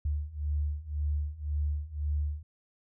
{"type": "beating tone pair", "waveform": "sine", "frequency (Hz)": [73, 74.9], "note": ["D2", "D2"], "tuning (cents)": [-10, 35], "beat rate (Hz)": 1.9, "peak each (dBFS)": [-33, -31], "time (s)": [0.05, 2.43], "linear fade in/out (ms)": 5, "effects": []}